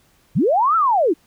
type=linear two-way sweep; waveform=sine; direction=up then down; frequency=99 to 1363 to 273.7 Hz; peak=-13 dBFS; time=0.35-1.14 s; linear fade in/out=20 ms; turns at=0.76 s; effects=pink hiss -58 dBFS RMS until 1.26 s